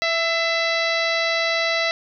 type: harmonic tone with a mistuned harmonic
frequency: 662 Hz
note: E5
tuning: 7 cents sharp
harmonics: 1 / 2 / 3 / 4 / 5 / 6 / 7 / 8 / 9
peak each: -24 / -29 / -23 / -29 / -34 / -27 / -32 / -36 / -40 dBFS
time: 0.02-1.91 s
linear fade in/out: 0 ms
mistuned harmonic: 3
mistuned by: +28 cents
effects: none